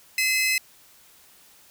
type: tone pair together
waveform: sawtooth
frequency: 2048 / 2580 Hz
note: C7 / E7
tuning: -38 / -38 cents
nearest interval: major third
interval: 400 cents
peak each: -20 dBFS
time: 0.18-0.58 s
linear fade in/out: 2 ms
effects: white hiss -54 dBFS RMS until 1.7 s